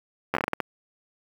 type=slowing click train; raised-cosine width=0.5 ms; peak=-9 dBFS; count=9; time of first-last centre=0.34-0.602 s; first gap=11 ms; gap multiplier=1.3; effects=high-pass 150 Hz 12 dB/octave + 7-bit